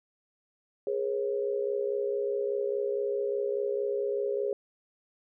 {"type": "tone cluster", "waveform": "sine", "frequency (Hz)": [412.5, 477.3, 541], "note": ["G#4", "A#4", "C#5"], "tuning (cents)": [-12, 41, -42], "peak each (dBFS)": [-29, -36, -33], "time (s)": [0.87, 4.53], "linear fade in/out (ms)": 2, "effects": []}